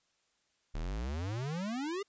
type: exponential sweep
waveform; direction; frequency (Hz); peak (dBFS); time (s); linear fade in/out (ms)
square; up; 35.24 to 416.9; -35; 0.74-2.03; 10
effects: white hiss -75 dBFS RMS until 2.08 s + resampled to 16000 Hz